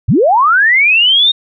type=linear sweep; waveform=sine; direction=up; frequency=73.3 to 3729 Hz; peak=-6 dBFS; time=0.08-1.32 s; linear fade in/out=10 ms; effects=none